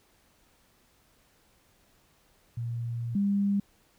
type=tone pair in turn; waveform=sine; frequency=117.6 / 200.4 Hz; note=A#2 / G3; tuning=+16 / +38 cents; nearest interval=major sixth; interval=922 cents; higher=second; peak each=-30 / -23 dBFS; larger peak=second; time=2.57-3.15 / 3.15-3.6 s; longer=first; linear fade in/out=5 ms; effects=pink hiss -65 dBFS RMS until 3.98 s